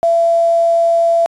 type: tone with quantisation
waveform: sine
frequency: 673 Hz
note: E5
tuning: 36 cents sharp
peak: -9 dBFS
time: 0.03-1.26 s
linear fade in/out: 0 ms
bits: 6
effects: resampled to 24000 Hz